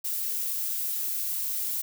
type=noise; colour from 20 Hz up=violet; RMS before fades=-30 dBFS; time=0.04-1.82 s; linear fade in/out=10 ms; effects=none